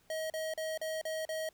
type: tone bursts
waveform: square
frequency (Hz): 634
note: D#5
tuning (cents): +32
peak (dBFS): -35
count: 6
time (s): 0.1-1.49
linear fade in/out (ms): 2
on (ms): 200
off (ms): 38
effects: pink hiss -68 dBFS RMS until 1.53 s